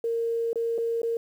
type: tone with dropouts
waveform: sine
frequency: 461.7 Hz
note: A#4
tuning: 17 cents flat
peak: -24 dBFS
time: 0.04-1.17 s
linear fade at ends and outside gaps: 2 ms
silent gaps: 0.531-0.557 / 0.78-0.784 / 1.018-1.031 s
effects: 9-bit